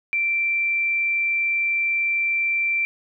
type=tone; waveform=sine; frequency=2349 Hz; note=D7; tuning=in tune; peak=-19 dBFS; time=0.13-2.85 s; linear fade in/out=0 ms; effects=none